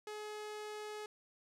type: tone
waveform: sawtooth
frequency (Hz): 423.2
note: G#4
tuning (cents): +33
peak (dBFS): -39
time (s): 0.07-1.06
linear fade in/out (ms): 2
effects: low-pass 10000 Hz 12 dB/octave